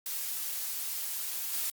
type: noise with level steps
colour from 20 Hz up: blue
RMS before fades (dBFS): -35 / -32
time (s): 0.06-1.7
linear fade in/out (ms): 2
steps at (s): 1.53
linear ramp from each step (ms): 2
effects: Opus 48 kbps

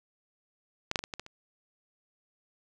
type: clicks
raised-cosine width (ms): 0.2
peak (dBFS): -12 / -9 / -15 / -20 / -19 / -21 / -29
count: 7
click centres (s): 0.914 / 0.958 / 0.991 / 1.039 / 1.138 / 1.196 / 1.264
effects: none

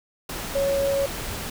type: tone in noise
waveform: sine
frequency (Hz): 554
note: C#5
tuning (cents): -1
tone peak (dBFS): -20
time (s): 0.55-1.06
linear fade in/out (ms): 5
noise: pink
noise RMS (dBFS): -32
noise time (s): 0.29-1.5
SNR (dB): +9
effects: none

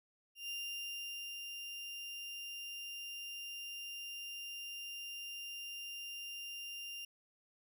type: tone with ADSR envelope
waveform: 35% pulse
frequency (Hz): 2794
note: F7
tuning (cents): 0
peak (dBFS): -38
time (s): 0.35-7.05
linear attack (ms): 140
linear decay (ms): 890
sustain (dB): -4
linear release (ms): 4
effects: none

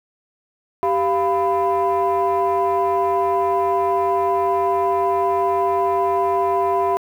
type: tone cluster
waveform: sine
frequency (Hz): 391.3 / 692 / 998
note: G4 / F5 / B5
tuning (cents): -3 / -16 / +18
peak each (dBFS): -19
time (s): 0.83-6.97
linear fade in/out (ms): 0
effects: tanh soft clip ceiling -11 dBFS + 8-bit

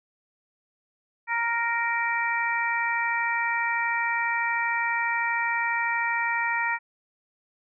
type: harmonic tone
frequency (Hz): 466.2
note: A#4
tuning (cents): 0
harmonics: 2 / 3 / 4 / 5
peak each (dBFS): -28 / -32 / -27 / -30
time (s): 1.27-6.79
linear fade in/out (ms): 50
effects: none

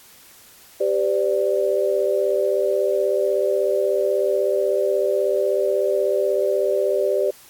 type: chord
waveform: sine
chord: G suspended fourth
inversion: none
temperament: equal with one note detuned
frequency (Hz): 392 / 511 / 587.3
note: G4 / C5 / D5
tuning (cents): 0 / -41 / 0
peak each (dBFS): -21 / -23 / -21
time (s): 0.8-7.31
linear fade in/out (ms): 10
effects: white hiss -48 dBFS RMS until 7.49 s + AAC 64 kbps

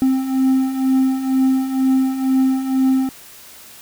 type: beating tone pair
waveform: triangle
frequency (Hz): 261.6 / 263.7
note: C4 / C4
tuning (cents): 0 / +14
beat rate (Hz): 2.1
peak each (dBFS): -19 / -13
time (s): 0.02-3.09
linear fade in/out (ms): 0
effects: white hiss -41 dBFS RMS until 3.81 s

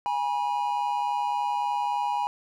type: tone pair together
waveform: triangle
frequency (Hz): 823.5 / 967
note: G#5 / B5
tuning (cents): -15 / -37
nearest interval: minor third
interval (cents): 278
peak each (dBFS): -25 / -26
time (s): 0.06-2.27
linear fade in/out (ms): 0
effects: none

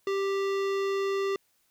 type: tone with hard clipping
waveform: sine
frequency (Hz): 392.7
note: G4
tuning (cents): +3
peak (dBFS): -28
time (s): 0.07-1.36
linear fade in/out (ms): 2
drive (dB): 18
effects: white hiss -70 dBFS RMS until 1.7 s

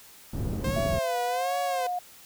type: low-pass noise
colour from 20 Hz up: white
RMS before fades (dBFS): -30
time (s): 0.33-0.99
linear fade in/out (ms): 5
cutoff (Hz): 190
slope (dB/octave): 12
type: tone with vibrato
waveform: sawtooth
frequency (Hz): 523.3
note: C5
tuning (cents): 0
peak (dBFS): -26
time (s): 0.64-1.87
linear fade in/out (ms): 5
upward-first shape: sine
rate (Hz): 1.3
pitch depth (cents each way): 120
type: tone with pitch glide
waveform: sine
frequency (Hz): 666 to 717.9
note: E5 to F5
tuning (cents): +18 to +48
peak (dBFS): -27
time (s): 0.76-1.99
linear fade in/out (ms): 5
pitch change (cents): +130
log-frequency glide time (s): 1.03-1.19
effects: white hiss -51 dBFS RMS until 2.25 s

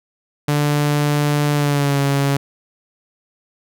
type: tone with pitch glide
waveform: sawtooth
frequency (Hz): 146.83 to 139.8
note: D3 to C#3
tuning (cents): 0 to +15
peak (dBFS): -11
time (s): 0.48-2.37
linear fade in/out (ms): 5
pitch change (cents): -85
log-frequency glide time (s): 1.53-2
effects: none

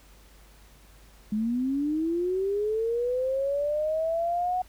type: linear sweep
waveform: sine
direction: up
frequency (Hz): 207.2 to 740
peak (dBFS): -24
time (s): 1.32-4.62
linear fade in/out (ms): 5
effects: added 50 Hz sine -52 dBFS peak until 4.68 s + pink hiss -57 dBFS RMS until 4.68 s

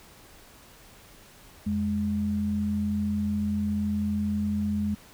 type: tone pair together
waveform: sine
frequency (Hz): 87.31 / 208.1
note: F2 / G#3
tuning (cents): 0 / +4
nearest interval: octave + minor third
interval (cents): 1504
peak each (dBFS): -32 / -25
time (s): 1.66-4.95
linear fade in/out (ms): 10
effects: pink hiss -52 dBFS RMS until 5.13 s

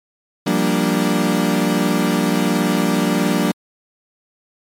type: chord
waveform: 35% pulse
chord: G minor seventh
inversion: third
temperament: equal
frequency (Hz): 174.61 / 196 / 233.1 / 293.7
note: F3 / G3 / Bb3 / D4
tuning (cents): 0 / 0 / 0 / 0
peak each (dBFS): -19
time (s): 0.46-3.52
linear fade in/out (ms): 10
effects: MP3 64 kbps

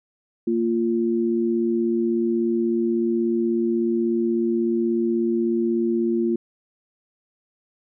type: tone pair together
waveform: sine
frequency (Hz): 230.3 / 346.7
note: A#3 / F4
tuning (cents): -21 / -13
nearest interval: perfect fifth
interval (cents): 708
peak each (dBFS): -22 / -21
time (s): 0.47-6.36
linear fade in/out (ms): 5
effects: none

